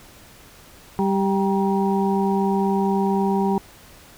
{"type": "harmonic tone with a mistuned harmonic", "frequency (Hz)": 196, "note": "G3", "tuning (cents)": 0, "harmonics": [1, 2, 4, 5], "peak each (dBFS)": [-20, -23, -26, -27], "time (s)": [0.99, 3.58], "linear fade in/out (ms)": 0, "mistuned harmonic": 5, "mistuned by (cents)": -57, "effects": ["pink hiss -47 dBFS RMS until 4.17 s"]}